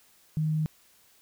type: tone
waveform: sine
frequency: 155.56 Hz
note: D#3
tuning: in tune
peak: -24 dBFS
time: 0.37-0.66 s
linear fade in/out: 0 ms
effects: white hiss -61 dBFS RMS until 1.21 s